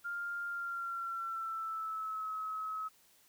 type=tone with pitch glide; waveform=sine; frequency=1400 to 1283.8 Hz; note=F6 to E6; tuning=+4 to -46 cents; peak=-36 dBFS; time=0.04-2.89 s; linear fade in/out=20 ms; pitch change=-150 cents; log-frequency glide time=0.48-2.3 s; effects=white hiss -66 dBFS RMS until 3.28 s